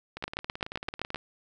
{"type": "two click trains", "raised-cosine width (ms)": 0.3, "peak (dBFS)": [-21, -14], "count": [19, 8], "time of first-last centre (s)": [[0.17, 1.159], [0.24, 1.146]], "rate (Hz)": [18.2, 7.73], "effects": []}